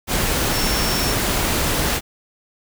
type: tone in noise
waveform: sine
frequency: 5440 Hz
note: F8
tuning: 46 cents flat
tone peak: -26 dBFS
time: 0.51-1.16 s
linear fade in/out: 50 ms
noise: pink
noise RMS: -20 dBFS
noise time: 0.07-2.01 s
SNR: -9 dB
effects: none